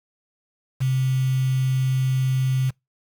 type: tone with quantisation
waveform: sine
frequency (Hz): 130.9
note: C3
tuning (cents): +1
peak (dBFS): -18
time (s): 0.8-2.71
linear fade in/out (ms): 20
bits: 6
effects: noise-tail reverb RT60 0.2 s tail -26 dB re dry